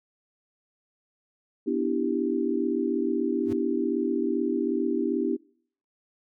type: chord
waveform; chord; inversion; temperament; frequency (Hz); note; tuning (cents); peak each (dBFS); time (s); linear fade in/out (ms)
sine; E minor seventh; second; equal; 246.9 / 293.7 / 329.6 / 392; B3 / D4 / E4 / G4; 0 / 0 / 0 / 0; -29; 1.66-5.37; 20
type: tone with exponential growth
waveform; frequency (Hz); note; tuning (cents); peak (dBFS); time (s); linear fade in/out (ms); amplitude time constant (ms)
square; 99.3; G2; +23; -34; 3.41-3.53; 5; 24
effects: noise-tail reverb RT60 0.6 s tail -26 dB re dry